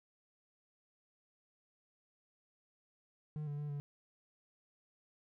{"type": "tone with pitch steps", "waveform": "triangle", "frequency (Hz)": [151.7, 145.1, 147.5, 143.9], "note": ["D#3", "D3", "D3", "D3"], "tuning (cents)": [-44, -21, 8, -35], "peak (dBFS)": -36, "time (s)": [3.36, 3.8], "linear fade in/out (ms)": 0, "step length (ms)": 110, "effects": []}